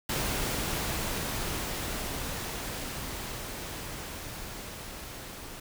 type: noise with level ramp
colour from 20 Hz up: pink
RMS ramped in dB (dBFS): -30 to -43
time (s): 0.09-5.6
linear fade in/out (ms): 5
effects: none